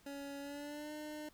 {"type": "tone with pitch glide", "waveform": "25% pulse", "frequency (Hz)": [280.7, 302.6], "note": ["C#4", "D#4"], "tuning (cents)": [22, -48], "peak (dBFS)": -40, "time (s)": [0.06, 1.29], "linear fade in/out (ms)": 5, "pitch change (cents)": 130, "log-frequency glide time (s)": [0.4, 0.92], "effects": ["pink hiss -67 dBFS RMS until 1.33 s"]}